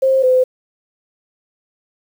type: tone pair in turn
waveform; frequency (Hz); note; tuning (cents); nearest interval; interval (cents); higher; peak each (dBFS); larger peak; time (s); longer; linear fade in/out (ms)
sine; 530 / 510.9; C5 / C5; +22 / -41; minor second; 63; first; -10 / -9; second; 0.02-0.23 / 0.23-0.44; neither; 10
effects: 7-bit